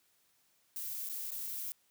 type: noise with dropouts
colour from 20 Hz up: violet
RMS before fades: -40 dBFS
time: 0.76-1.72 s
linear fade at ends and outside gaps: 0 ms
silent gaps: 1.089-1.097 / 1.306-1.318 s
effects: white hiss -72 dBFS RMS until 1.9 s + high-pass 60 Hz 12 dB/octave